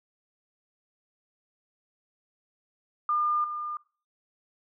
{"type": "tone with level steps", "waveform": "sine", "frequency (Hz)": 1206, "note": "D6", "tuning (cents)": 46, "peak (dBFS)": [-23, -31], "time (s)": [3.09, 3.77], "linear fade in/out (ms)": 2, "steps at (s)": 3.44, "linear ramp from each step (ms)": 2, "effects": ["noise-tail reverb RT60 0.4 s tail -22 dB re dry"]}